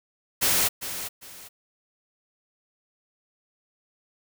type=noise with echo; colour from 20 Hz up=white; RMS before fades=-22 dBFS; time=0.41-0.69 s; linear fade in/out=20 ms; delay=400 ms; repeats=2; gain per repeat=-11 dB; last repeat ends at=1.49 s; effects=none